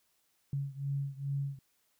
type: beating tone pair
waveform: sine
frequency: 138.59 / 140.99 Hz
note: C#3 / C#3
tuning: 0 / +30 cents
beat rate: 2.4 Hz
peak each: -35 / -37 dBFS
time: 0.53-1.59 s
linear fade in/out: 2 ms
effects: white hiss -74 dBFS RMS until 1.99 s